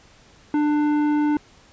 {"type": "tone with tanh clipping", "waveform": "sine", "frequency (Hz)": 297.4, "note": "D4", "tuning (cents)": 22, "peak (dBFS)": -19, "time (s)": [0.54, 1.37], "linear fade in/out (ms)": 2, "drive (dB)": 12, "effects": ["pink hiss -52 dBFS RMS until 1.72 s", "resampled to 16000 Hz"]}